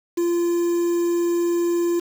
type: tone with quantisation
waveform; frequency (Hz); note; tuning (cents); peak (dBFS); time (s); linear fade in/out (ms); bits
triangle; 344.4; F4; -24; -16; 0.17-2; 10; 6
effects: none